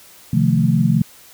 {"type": "chord", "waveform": "sine", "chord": "F dominant seventh", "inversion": "second", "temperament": "equal", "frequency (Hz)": [130.81, 155.56, 174.61, 220], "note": ["C3", "Eb3", "F3", "A3"], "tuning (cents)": [0, 0, 0, 0], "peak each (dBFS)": -18, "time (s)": [0.33, 1.02], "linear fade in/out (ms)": 5, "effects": ["white hiss -45 dBFS RMS until 1.33 s"]}